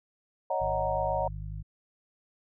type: chord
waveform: sine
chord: D# minor seventh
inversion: third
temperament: equal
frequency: 554.4 / 622.3 / 740 / 932.3 Hz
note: C#5 / D#5 / F#5 / A#5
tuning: 0 / 0 / 0 / 0 cents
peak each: -32 dBFS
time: 0.5-1.28 s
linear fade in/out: 5 ms
type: harmonic tone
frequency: 51 Hz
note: G#1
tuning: 31 cents flat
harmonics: 1 / 2 / 3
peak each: -37 / -40 / -42 dBFS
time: 0.6-1.63 s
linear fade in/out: 20 ms
effects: none